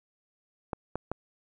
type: clicks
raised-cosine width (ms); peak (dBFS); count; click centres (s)
1; -17; 3; 0.732 / 0.956 / 1.116
effects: none